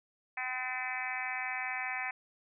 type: harmonic tone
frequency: 254.9 Hz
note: C4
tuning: 45 cents flat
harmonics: 3 / 4 / 5 / 6 / 7 / 8 / 9 / 10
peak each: -41 / -45 / -48 / -46 / -40 / -40 / -40 / -44 dBFS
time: 0.37-2.11 s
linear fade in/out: 5 ms
effects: none